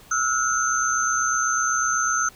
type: tone cluster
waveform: sine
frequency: 1307 / 1435 / 6250 Hz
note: E6 / F6 / G8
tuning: -15 / +47 / -6 cents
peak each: -24 dBFS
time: 0.11-2.29 s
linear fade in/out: 5 ms
effects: pink hiss -49 dBFS RMS until 2.35 s